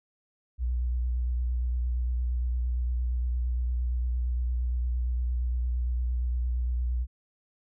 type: tone with vibrato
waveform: sine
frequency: 61 Hz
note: B1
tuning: 21 cents flat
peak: -25 dBFS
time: 0.58-7.07 s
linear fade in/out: 50 ms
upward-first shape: sine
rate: 8.7 Hz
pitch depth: 29 cents each way
effects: none